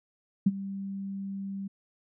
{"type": "tone with ADSR envelope", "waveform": "sine", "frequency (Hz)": 196, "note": "G3", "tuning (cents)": 0, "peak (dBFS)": -16, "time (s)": [0.46, 1.68], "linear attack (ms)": 8, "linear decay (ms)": 36, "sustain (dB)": -17, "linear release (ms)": 11, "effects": []}